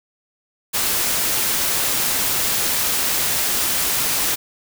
white noise, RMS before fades -20 dBFS, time 0.73-4.36 s, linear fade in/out 20 ms, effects none

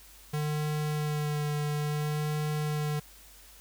square tone with vibrato, 149.8 Hz, D3, 35 cents sharp, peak -29 dBFS, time 0.33-3 s, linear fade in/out 10 ms, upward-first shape sine, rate 0.59 Hz, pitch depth 17 cents each way, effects added 50 Hz sine -56 dBFS peak until 3.6 s + white hiss -54 dBFS RMS until 3.6 s

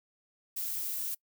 violet noise, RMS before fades -35 dBFS, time 0.56-1.15 s, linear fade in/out 10 ms, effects noise-tail reverb RT60 0.1 s tail -24 dB re dry

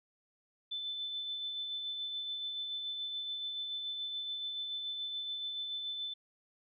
sine tone with tremolo, 3520 Hz, A7, in tune, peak -35 dBFS, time 0.71-6.14 s, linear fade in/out 10 ms, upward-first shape sine, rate 7 Hz, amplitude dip 30%, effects none

